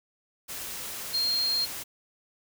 sine tone in noise, 4214 Hz, C8, 12 cents sharp, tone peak -24 dBFS, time 1.13-1.66 s, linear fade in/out 20 ms, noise white, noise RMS -37 dBFS, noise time 0.48-1.84 s, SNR +10 dB, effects none

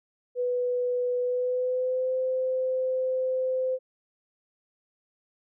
sine tone with pitch glide, 493.9 to 515.8 Hz, B4 to C5, 0 to -25 cents, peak -24 dBFS, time 0.35-3.79 s, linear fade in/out 50 ms, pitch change +75 cents, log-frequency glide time 1.21-2.15 s, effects none

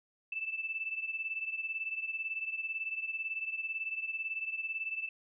sine beating tone pair, 2637 / 2655 Hz, E7 / E7, 0 / +12 cents, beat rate 18 Hz, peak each -36 / -40 dBFS, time 0.32-5.09 s, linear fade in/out 5 ms, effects none

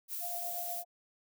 violet noise, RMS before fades -39 dBFS, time 0.08-0.84 s, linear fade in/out 50 ms
sine tone with tremolo, 698.5 Hz, F5, in tune, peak -38 dBFS, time 0.2-0.85 s, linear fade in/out 50 ms, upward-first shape triangle, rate 8.3 Hz, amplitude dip 55%
effects none

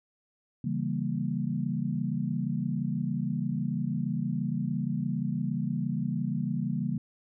sine chord, C# diminished seventh, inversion none, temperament equal, 138.59 / 164.81 / 196 / 233.1 Hz, C#3 / E3 / G3 / Bb3, 0 / 0 / 0 / 0 cents, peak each -33 dBFS, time 0.64-6.98 s, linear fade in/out 5 ms, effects none

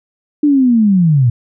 sine linear sweep, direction down, 301.2 to 113.9 Hz, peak -7 dBFS, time 0.43-1.3 s, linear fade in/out 5 ms, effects none

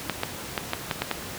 clicks, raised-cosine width 0.3 ms, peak -8 dBFS, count 7, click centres 0.097 / 0.234 / 0.578 / 0.734 / 0.912 / 1.02 / 1.113 s, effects pink hiss -36 dBFS RMS until 1.38 s + high-pass 80 Hz 12 dB/octave

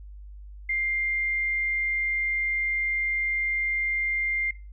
sine tone, 2100 Hz, C7, 6 cents sharp, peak -24 dBFS, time 0.69-4.51 s, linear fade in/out 5 ms, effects noise-tail reverb RT60 0.3 s tail -19 dB re dry + added 50 Hz sine -40 dBFS peak until 4.72 s

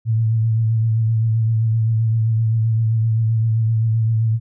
sine tone with vibrato, 112.1 Hz, A2, 33 cents sharp, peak -14 dBFS, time 0.05-4.4 s, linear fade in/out 50 ms, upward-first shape sine, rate 7.7 Hz, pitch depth 34 cents each way, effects none

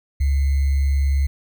sine tone with sample-and-hold, 69.3 Hz, C#2, in tune, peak -15 dBFS, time 0.2-1.27 s, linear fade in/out 10 ms, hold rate 2100 Hz, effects none

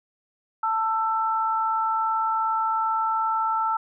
sine tone pair together, 888 / 1330.5 Hz, A5 / E6, +16 / +16 cents, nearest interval perfect fifth, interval 700 cents, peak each -24 dBFS, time 0.63-3.77 s, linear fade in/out 5 ms, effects none

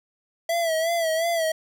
square tone with vibrato, 659.3 Hz, E5, in tune, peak -22 dBFS, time 0.49-1.52 s, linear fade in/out 5 ms, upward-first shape sine, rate 2.8 Hz, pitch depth 65 cents each way, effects none

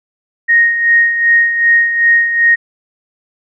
sine tone with tremolo, 1864.7 Hz, A#6, in tune, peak -5 dBFS, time 0.48-2.56 s, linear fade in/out 20 ms, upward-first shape sine, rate 2.6 Hz, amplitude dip 60%, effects none

